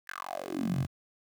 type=tone with high-pass filter sweep; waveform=10% pulse; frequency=46.28 Hz; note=F#1; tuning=1 cent sharp; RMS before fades=-34 dBFS; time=0.07-0.87 s; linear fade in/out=20 ms; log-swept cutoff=1800 to 100 Hz; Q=6.8; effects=10-bit